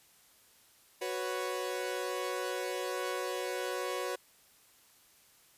sawtooth chord, F# suspended fourth, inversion none, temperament equal, 370 / 493.9 / 554.4 Hz, F#4 / B4 / C#5, 0 / 0 / 0 cents, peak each -34 / -34 / -35 dBFS, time 1.01-4.16 s, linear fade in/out 10 ms, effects white hiss -63 dBFS RMS until 5.57 s + resampled to 32000 Hz

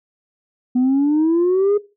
sine exponential sweep, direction up, 246.1 to 420.3 Hz, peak -11 dBFS, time 0.75-1.78 s, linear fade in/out 10 ms, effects noise-tail reverb RT60 0.3 s tail -21 dB re dry + tanh soft clip ceiling -11 dBFS

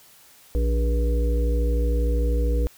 harmonic tone with a mistuned harmonic, 58.27 Hz, A#1, in tune, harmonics 1 / 3 / 5 / 7 / 8, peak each -19 / -36 / -33 / -37 / -30 dBFS, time 0.55-2.67 s, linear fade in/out 0 ms, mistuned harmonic 8, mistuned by +54 cents, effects white hiss -52 dBFS RMS until 2.77 s

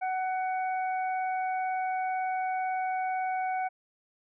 harmonic tone, 747 Hz, F#5, 16 cents sharp, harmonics 1 / 2 / 3, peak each -28 / -40 / -41 dBFS, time 0.01-3.69 s, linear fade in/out 20 ms, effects none

